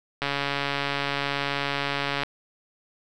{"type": "click train", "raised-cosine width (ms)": 0.3, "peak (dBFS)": -10, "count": 285, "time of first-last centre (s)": [0.22, 2.234], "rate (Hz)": 141, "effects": []}